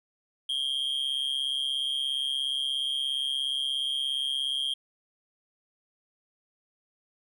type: tone with amplitude modulation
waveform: triangle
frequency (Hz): 3218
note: G7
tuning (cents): +45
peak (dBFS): -22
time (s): 0.49-4.74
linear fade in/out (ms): 5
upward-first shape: sine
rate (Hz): 137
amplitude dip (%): 80
effects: none